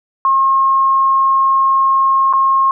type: tone with dropouts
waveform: sine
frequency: 1076 Hz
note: C6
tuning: 48 cents sharp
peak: -9 dBFS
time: 0.25-2.71 s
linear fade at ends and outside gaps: 1 ms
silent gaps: 2.328-2.335 s
effects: none